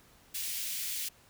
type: high-pass noise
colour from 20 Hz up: white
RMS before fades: -36 dBFS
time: 0.34-1.09 s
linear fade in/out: 10 ms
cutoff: 2100 Hz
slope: 24 dB/octave
effects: pink hiss -61 dBFS RMS until 1.29 s